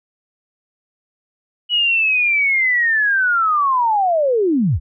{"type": "linear sweep", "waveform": "sine", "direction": "down", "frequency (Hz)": [2940, 53], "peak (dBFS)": -13, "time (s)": [1.69, 4.8], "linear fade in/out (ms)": 50, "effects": []}